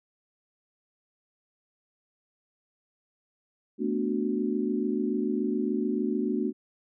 sine chord, B minor seventh, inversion third, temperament equal, 220 / 246.9 / 293.7 / 370 Hz, A3 / B3 / D4 / F#4, 0 / 0 / 0 / 0 cents, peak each -30 / -31 / -31 / -31 dBFS, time 3.78-6.53 s, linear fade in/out 50 ms, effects none

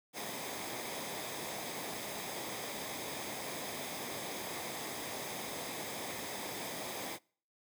pink noise with comb filter, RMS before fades -41 dBFS, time 0.13-7.19 s, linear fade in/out 50 ms, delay 0.7 ms, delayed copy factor -0.5, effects noise-tail reverb RT60 0.5 s tail -26 dB re dry + high-pass 150 Hz 12 dB/octave

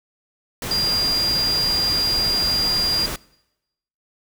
sine tone in noise, 4800 Hz, D8, 37 cents sharp, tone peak -18 dBFS, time 0.71-3.06 s, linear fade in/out 2 ms, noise pink, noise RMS -28 dBFS, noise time 0.62-3.16 s, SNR +7 dB, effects noise-tail reverb RT60 0.9 s tail -23 dB re dry

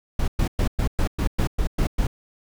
brown noise bursts, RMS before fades -20 dBFS, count 10, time 0.19-2.07 s, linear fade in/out 5 ms, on 89 ms, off 110 ms, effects none

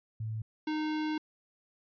sine / square tone pair in turn, 110 / 308.1 Hz, A2 / D#4, 0 / -17 cents, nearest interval octave + tritone, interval 1783 cents, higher second, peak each -33 / -31 dBFS, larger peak second, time 0.2-0.42 / 0.67-1.18 s, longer second, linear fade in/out 5 ms, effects resampled to 11025 Hz

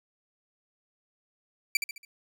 sawtooth tone with echo, 2332 Hz, D7, 13 cents flat, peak -18 dBFS, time 1.75-1.77 s, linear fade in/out 2 ms, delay 70 ms, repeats 4, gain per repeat -7 dB, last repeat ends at 2.05 s, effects none

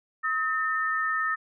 sine tone pair together, 1276 / 1804.5 Hz, D#6 / A6, +43 / +43 cents, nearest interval tritone, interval 600 cents, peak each -27 dBFS, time 0.23-1.36 s, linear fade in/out 20 ms, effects none

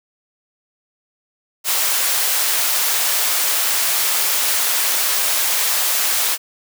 white high-pass noise, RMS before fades -18 dBFS, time 1.64-6.38 s, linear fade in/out 50 ms, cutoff 600 Hz, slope 12 dB/octave, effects none

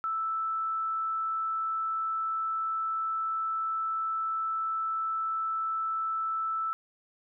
sine tone, 1318.5 Hz, E6, in tune, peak -28 dBFS, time 0.04-6.73 s, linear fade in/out 0 ms, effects none

